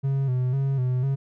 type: tone with vibrato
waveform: triangle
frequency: 131.5 Hz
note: C3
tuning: 9 cents sharp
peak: -19 dBFS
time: 0.03-1.16 s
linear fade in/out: 20 ms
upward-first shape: square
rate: 2 Hz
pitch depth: 67 cents each way
effects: none